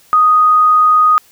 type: tone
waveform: sine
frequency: 1244.5 Hz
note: D#6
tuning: in tune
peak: -6 dBFS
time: 0.13-1.18 s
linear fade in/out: 0 ms
effects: white hiss -48 dBFS RMS until 1.31 s